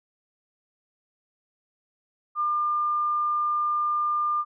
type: tone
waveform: sine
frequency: 1200 Hz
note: D6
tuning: 37 cents sharp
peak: -22 dBFS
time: 2.35-4.45 s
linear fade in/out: 50 ms
effects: none